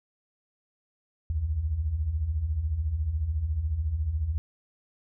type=beating tone pair; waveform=sine; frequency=66.4 / 80.4 Hz; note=C2 / E2; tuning=+26 / -43 cents; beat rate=14 Hz; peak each=-33 / -26 dBFS; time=1.3-4.38 s; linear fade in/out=0 ms; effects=none